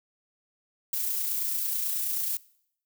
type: noise with amplitude modulation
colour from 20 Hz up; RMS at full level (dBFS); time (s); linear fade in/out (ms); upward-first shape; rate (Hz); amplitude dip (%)
violet; -28; 0.93-2.37; 2; sine; 29.2; 30
effects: noise-tail reverb RT60 0.7 s tail -22 dB re dry